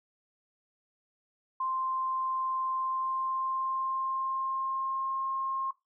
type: tone with pitch glide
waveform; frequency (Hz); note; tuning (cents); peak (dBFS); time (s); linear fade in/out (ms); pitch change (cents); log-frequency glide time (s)
sine; 1046.5 to 1068.5; C6 to C6; 0 to +36; -29; 1.6-5.71; 5; +36; 2.75-5.25
effects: noise-tail reverb RT60 0.2 s tail -18 dB re dry